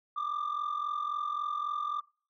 sine tone pair together, 1174.7 / 1218.4 Hz, D6 / D#6, 0 / -37 cents, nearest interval minor second, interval 63 cents, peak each -31 / -33 dBFS, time 0.16-2.01 s, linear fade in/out 10 ms, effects noise-tail reverb RT60 0.4 s tail -24 dB re dry + tanh soft clip ceiling -28 dBFS

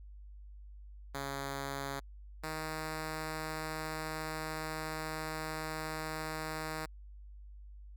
5% pulse tone pair in turn, 138.59 / 157.01 Hz, C#3 / D#3, 0 / +16 cents, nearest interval major second, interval 216 cents, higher second, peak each -26 dBFS, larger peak neither, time 1.14-2 / 2.43-6.86 s, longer second, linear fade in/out 10 ms, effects added 50 Hz sine -48 dBFS peak until 7.96 s

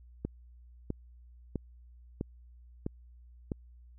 click train, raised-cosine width 3 ms, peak -20 dBFS, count 6, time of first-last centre 0.25-3.518 s, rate 1.53 Hz, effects added 60 Hz sine -52 dBFS peak until 3.98 s

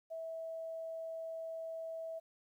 sine tone, 652 Hz, E5, 19 cents flat, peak -40 dBFS, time 0.1-2.2 s, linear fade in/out 20 ms, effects 12-bit

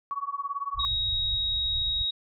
sine tone with tremolo, 1124 Hz, C#6, 24 cents sharp, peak -25 dBFS, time 0.11-0.85 s, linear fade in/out 0 ms, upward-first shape triangle, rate 18 Hz, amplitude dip 100%
pink low-pass noise, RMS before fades -36 dBFS, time 0.74-2.06 s, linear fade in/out 50 ms, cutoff 110 Hz, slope 48 dB/octave
sine tone, 3790 Hz, A#7, 28 cents sharp, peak -25 dBFS, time 0.79-2.11 s, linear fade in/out 10 ms
effects none

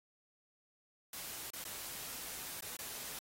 white noise with dropouts, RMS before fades -45 dBFS, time 1.13-3.19 s, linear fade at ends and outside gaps 2 ms, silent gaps 1.504-1.534 / 1.641-1.651 / 2.607-2.623 / 2.768-2.789 s, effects AAC 48 kbps

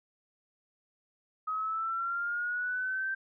sine linear sweep, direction up, 1262 to 1568 Hz, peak -30 dBFS, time 1.47-3.15 s, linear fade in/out 10 ms, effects none

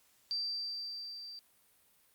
sine tone with level ramp, 4680 Hz, D8, 7 cents flat, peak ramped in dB -32 to -45 dBFS, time 0.31-1.39 s, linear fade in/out 0 ms, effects white hiss -68 dBFS RMS until 2.14 s + Opus 48 kbps

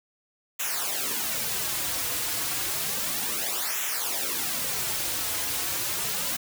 white noise with flanger, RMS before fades -29 dBFS, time 0.59-6.37 s, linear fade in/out 10 ms, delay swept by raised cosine 0.21 to 5.21 ms, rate 0.31 Hz, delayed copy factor -0.8, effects none

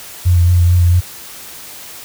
sine tone with vibrato, 87.8 Hz, F2, 10 cents sharp, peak -7 dBFS, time 0.25-1.01 s, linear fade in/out 20 ms, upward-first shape sine, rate 4.5 Hz, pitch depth 26 cents each way, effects white hiss -33 dBFS RMS until 2.04 s

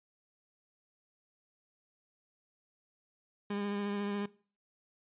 30% pulse tone with vibrato, 203.1 Hz, G#3, 38 cents flat, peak -31 dBFS, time 3.5-4.26 s, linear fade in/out 5 ms, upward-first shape triangle, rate 14 Hz, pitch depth 24 cents each way, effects noise-tail reverb RT60 0.4 s tail -20 dB re dry + resampled to 8000 Hz

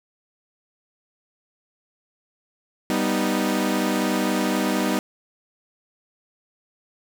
sawtooth chord, G augmented, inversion none, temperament equal, 196 / 246.9 / 311.1 Hz, G3 / B3 / D#4, 0 / 0 / 0 cents, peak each -21 dBFS, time 2.9-4.99 s, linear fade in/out 0 ms, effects 7-bit

